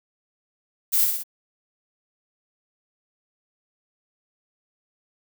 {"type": "noise with echo", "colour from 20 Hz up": "violet", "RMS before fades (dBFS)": -20, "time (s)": [0.92, 1.06], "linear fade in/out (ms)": 20, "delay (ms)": 59, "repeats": 3, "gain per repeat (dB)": -4, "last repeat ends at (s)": 1.237, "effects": []}